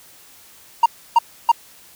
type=tone bursts; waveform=triangle; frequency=932.3 Hz; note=A#5; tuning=in tune; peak=-6 dBFS; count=3; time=0.83-1.517 s; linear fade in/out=5 ms; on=29 ms; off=300 ms; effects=white hiss -47 dBFS RMS until 1.95 s